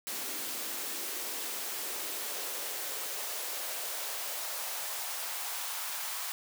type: noise with high-pass filter sweep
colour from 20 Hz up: white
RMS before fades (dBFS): -37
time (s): 0.07-6.32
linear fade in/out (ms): 0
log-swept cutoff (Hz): 260 to 920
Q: 1.7
effects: none